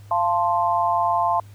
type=chord; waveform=sine; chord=F major; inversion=none; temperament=equal with one note detuned; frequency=690 / 880 / 1046.5 Hz; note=F5 / A5 / C6; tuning=-21 / 0 / 0 cents; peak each=-22 dBFS; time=0.11-1.4 s; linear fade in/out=2 ms; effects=added 102 Hz sine -41 dBFS peak until 1.54 s + pink hiss -55 dBFS RMS until 1.54 s